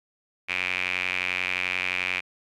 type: tone with band-pass filter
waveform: sawtooth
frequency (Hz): 91.4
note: F#2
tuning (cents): -21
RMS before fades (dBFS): -28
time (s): 0.48-2.21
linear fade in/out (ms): 20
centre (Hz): 2400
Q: 7.1
effects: none